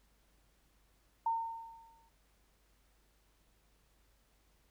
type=tone with exponential decay; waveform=sine; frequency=912 Hz; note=A#5; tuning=38 cents flat; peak=-28 dBFS; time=1.26-2.09 s; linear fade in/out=5 ms; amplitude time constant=180 ms; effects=added 50 Hz sine -70 dBFS peak until 4.7 s + pink hiss -73 dBFS RMS until 4.7 s